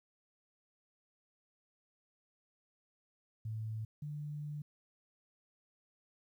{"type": "tone pair in turn", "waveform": "sine", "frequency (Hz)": [110, 148.24], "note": ["A2", "D3"], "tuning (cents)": [0, 17], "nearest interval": "perfect fourth", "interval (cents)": 517, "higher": "second", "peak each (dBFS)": [-37, -39], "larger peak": "first", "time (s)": [[3.45, 3.85], [4.02, 4.62]], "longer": "second", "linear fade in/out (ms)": 5, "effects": ["12-bit"]}